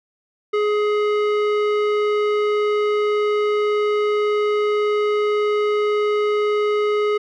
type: tone with low-pass filter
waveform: square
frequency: 419.1 Hz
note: G#4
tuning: 16 cents sharp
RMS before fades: -19 dBFS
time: 0.53-7.18 s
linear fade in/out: 10 ms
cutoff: 2400 Hz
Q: 0.82
effects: none